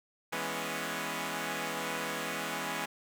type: chord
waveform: 5% pulse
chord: C# minor seventh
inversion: first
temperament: equal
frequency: 164.81 / 207.7 / 246.9 / 277.2 Hz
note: E3 / G#3 / B3 / C#4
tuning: 0 / 0 / 0 / 0 cents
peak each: -28 dBFS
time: 0.32-2.86 s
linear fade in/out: 10 ms
effects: none